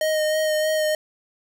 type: tone with vibrato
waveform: square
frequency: 620 Hz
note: D#5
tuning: 6 cents flat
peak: -20 dBFS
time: 0.01-0.95 s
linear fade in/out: 2 ms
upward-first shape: sine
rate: 3.2 Hz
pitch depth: 18 cents each way
effects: none